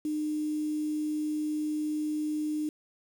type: tone with quantisation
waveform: sine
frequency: 303.8 Hz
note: D#4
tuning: 41 cents flat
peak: -28 dBFS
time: 0.05-2.69 s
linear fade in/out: 2 ms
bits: 8
effects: none